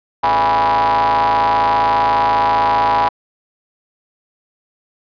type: ring-modulated tone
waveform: 45% pulse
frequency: 79.5 Hz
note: D#2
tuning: 38 cents sharp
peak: -9 dBFS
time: 0.23-3.09 s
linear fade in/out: 10 ms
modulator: 902 Hz
effects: resampled to 11025 Hz

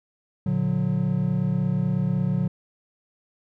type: chord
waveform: triangle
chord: Bb augmented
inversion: none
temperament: just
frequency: 116.54 / 145.68 / 182.1 Hz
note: Bb2 / D3 / F#3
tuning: 0 / -14 / -27 cents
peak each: -26 / -23 / -22 dBFS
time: 0.46-2.48 s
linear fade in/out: 5 ms
effects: none

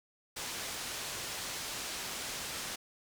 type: low-pass noise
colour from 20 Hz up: white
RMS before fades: -40 dBFS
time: 0.36-2.76 s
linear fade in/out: 10 ms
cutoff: 7400 Hz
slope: 12 dB/octave
effects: none

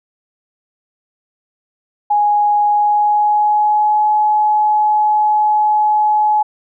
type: tone with pitch glide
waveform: sine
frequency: 830.6 to 848.1 Hz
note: G#5 to G#5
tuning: 0 to +36 cents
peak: -10 dBFS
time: 2.1-6.43 s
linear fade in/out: 10 ms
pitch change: +36 cents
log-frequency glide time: 2.66-4.07 s
effects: none

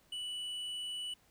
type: tone with hard clipping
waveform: triangle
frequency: 2960 Hz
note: F#7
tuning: in tune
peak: -39 dBFS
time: 0.12-1.14 s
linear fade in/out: 5 ms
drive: 8 dB
effects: pink hiss -68 dBFS RMS until 1.3 s

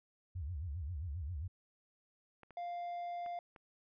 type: tone with vibrato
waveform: sine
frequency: 79.7 Hz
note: D#2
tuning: 42 cents sharp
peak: -38 dBFS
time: 0.35-1.48 s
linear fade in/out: 10 ms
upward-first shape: sine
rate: 7.5 Hz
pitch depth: 270 cents each way
type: clicks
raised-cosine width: 0.5 ms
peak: -40 dBFS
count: 4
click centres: 2.433 / 2.507 / 3.262 / 3.562 s
type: tone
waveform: triangle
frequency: 698.5 Hz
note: F5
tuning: in tune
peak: -37 dBFS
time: 2.57-3.39 s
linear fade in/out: 2 ms
effects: resampled to 11025 Hz

